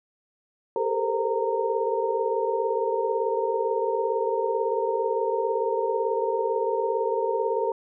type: tone cluster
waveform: sine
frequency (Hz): 396.8 / 443.5 / 461.4 / 520 / 923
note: G4 / A4 / A#4 / C5 / A#5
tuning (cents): +21 / +14 / -18 / -11 / -17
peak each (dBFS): -29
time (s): 0.76-7.72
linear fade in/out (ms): 2
effects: none